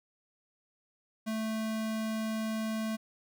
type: tone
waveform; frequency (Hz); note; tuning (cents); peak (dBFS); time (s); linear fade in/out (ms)
square; 220; A3; 0; -32; 1.26-2.97; 20
effects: none